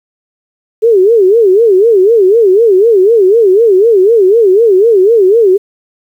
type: tone with vibrato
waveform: sine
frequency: 416 Hz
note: G#4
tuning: 3 cents sharp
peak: -3 dBFS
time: 0.82-5.58 s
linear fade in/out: 20 ms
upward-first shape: sine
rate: 4 Hz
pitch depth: 220 cents each way
effects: 7-bit